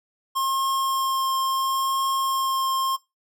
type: tone with vibrato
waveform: square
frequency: 1069 Hz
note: C6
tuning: 37 cents sharp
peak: -22 dBFS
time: 0.35-2.97 s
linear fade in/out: 20 ms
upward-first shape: triangle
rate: 0.73 Hz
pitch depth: 10 cents each way
effects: noise-tail reverb RT60 0.2 s tail -18 dB re dry